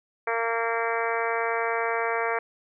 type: harmonic tone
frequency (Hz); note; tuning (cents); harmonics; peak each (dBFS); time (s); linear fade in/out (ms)
229.7; A#3; -25; 2 / 3 / 4 / 5 / 6 / 7 / 8 / 9 / 10; -29 / -31 / -32 / -33 / -34 / -34 / -35 / -36 / -36; 0.27-2.39; 5
effects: none